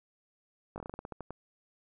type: slowing click train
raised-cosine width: 1 ms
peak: -26 dBFS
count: 12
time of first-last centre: 0.76-1.306 s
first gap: 19 ms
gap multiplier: 1.18
effects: none